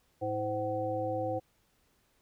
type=harmonic tone with a mistuned harmonic; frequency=107.8 Hz; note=A2; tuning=35 cents flat; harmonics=1 / 3 / 5 / 7; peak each=-39 / -38 / -33 / -36 dBFS; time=0.21-1.4 s; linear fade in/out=20 ms; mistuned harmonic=5; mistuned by=-66 cents; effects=pink hiss -71 dBFS RMS until 2.21 s